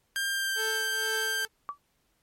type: tone with pitch glide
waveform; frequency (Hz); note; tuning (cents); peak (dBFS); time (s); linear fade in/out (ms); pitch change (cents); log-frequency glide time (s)
sawtooth; 1595 to 1575.8; G6 to G6; +30 to +9; -24; 0.16-1.45; 0; -21; 0.3-0.52
type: tone with tremolo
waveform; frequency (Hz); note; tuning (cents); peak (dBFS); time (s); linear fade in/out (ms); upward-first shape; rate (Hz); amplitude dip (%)
sawtooth; 440; A4; 0; -28; 0.55-1.48; 50; triangle; 2.1; 75
type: tone with exponential decay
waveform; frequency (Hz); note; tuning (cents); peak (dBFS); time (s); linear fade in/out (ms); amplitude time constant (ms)
sine; 1151; D6; -35; -27; 1.69-1.78; 0; 19
effects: pink hiss -72 dBFS RMS until 2.22 s + MP3 64 kbps